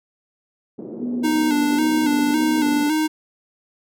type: band-pass noise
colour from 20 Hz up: white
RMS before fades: -33 dBFS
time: 0.78-2.9 s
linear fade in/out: 10 ms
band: 200 to 390 Hz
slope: 24 dB/octave
type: tone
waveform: sine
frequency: 243.7 Hz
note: B3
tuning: 23 cents flat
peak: -22 dBFS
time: 0.99-2.85 s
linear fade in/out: 50 ms
type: tone with vibrato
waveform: square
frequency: 302.3 Hz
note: D#4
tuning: 50 cents flat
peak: -18 dBFS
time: 1.23-3.08 s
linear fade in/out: 20 ms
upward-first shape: square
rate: 1.8 Hz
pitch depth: 49 cents each way
effects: none